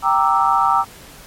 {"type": "chord", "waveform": "sine", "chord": "E half-diminished seventh", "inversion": "first", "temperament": "equal", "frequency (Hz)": [784, 932.3, 1174.7, 1318.5], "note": ["G5", "Bb5", "D6", "E6"], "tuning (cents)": [0, 0, 0, 0], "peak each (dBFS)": -18, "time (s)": [0.02, 0.85], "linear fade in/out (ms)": 50, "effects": ["pink hiss -41 dBFS RMS until 1.26 s", "MP3 64 kbps"]}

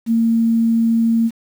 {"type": "tone with quantisation", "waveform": "sine", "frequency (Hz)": 228.4, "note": "A#3", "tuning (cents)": -35, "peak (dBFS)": -12, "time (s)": [0.06, 1.31], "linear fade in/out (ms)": 50, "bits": 7, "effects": []}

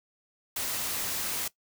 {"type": "noise", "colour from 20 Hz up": "white", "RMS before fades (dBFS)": -32, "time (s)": [0.56, 1.48], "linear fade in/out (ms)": 5, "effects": ["noise-tail reverb RT60 0.1 s tail -19 dB re dry"]}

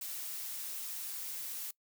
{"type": "noise", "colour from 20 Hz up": "blue", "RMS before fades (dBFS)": -41, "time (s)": [0.01, 1.71], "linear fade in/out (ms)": 5, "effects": ["noise-tail reverb RT60 0.1 s tail -22 dB re dry"]}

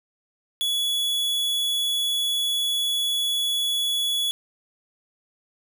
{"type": "tone", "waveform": "45% pulse", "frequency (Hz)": 3392, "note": "G#7", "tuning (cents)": 36, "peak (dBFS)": -22, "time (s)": [0.61, 4.31], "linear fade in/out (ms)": 0, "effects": []}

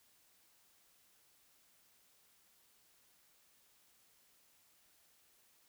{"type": "silence", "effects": ["white hiss -70 dBFS RMS until 5.68 s"]}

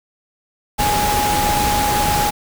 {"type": "tone in noise", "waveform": "sine", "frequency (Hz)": 830.6, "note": "G#5", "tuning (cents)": 0, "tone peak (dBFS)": -17, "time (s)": [0.78, 2.31], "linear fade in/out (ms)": 20, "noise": "pink", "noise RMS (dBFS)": -20, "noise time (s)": [0.78, 2.31], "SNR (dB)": 0, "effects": []}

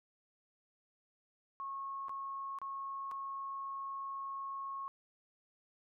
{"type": "tone with dropouts", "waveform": "sine", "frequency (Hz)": 1093, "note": "C#6", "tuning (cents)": -25, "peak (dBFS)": -39, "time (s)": [1.6, 4.88], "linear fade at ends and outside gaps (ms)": 0, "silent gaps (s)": [[2.084, 2.094], [2.587, 2.616], [3.113, 3.117]], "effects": []}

